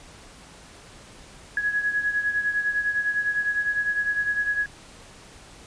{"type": "beating tone pair", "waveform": "sine", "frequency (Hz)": [1671, 1680.9], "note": ["G#6", "G#6"], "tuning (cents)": [10, 20], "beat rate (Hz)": 9.9, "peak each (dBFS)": [-23, -29], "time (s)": [1.57, 4.66], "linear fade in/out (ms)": 2, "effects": ["pink hiss -47 dBFS RMS until 5.66 s", "resampled to 22050 Hz"]}